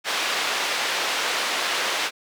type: band-pass noise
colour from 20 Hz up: white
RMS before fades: -25 dBFS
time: 0.04-2.11 s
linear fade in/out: 50 ms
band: 450 to 3600 Hz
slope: 12 dB/octave
effects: none